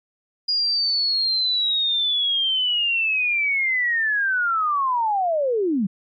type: linear sweep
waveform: sine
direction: down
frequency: 4885 to 177.3 Hz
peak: -18 dBFS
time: 0.48-5.87 s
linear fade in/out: 10 ms
effects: MP3 64 kbps